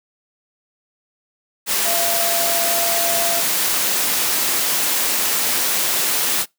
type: tone in noise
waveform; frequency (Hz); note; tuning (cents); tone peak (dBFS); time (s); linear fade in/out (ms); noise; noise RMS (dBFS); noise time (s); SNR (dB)
sine; 681; F5; -44; -23; 1.83-3.43; 50; white; -19; 1.66-6.46; -7
effects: noise-tail reverb RT60 0.2 s tail -25 dB re dry + high-pass 200 Hz 12 dB/octave